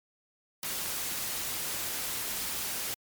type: noise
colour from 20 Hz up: white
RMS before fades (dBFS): -34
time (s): 0.63-2.94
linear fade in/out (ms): 0
effects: MP3 96 kbps